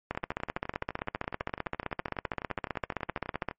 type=two click trains; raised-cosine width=0.5 ms; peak=-22 / -15 dBFS; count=41 / 53; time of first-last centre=0.15-3.511 / 0.11-3.487 s; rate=11.9 / 15.4 Hz; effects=noise-tail reverb RT60 0.1 s tail -24 dB re dry + MP3 32 kbps